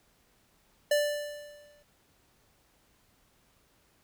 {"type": "tone with exponential decay", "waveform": "square", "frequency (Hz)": 588, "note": "D5", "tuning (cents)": 2, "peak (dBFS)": -22, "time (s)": [0.91, 1.83], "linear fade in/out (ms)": 5, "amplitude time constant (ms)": 200, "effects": ["pink hiss -67 dBFS RMS until 4.03 s"]}